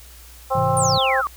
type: harmonic tone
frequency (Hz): 264.4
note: C4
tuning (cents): +18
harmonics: 2 / 3 / 4 / 5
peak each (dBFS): -22 / -21 / -24 / -28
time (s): 0.5-1.22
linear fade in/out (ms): 20
type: chord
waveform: triangle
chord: Ab augmented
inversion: none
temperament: just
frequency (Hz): 103.83 / 129.78 / 162.23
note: Ab2 / C3 / E3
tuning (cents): 0 / -14 / -27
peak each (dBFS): -24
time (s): 0.55-0.98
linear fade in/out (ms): 5
type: exponential sweep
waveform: sine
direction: down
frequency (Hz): 9530 to 1099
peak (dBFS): -20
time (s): 0.77-1.27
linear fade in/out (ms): 0
effects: added 60 Hz sine -43 dBFS peak until 1.36 s + white hiss -46 dBFS RMS until 1.36 s